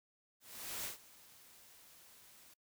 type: noise with ADSR envelope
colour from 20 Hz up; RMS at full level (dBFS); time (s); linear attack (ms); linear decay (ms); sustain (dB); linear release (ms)
white; -41; 0.4-2.54; 450; 120; -20; 6
effects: noise-tail reverb RT60 0.1 s tail -26 dB re dry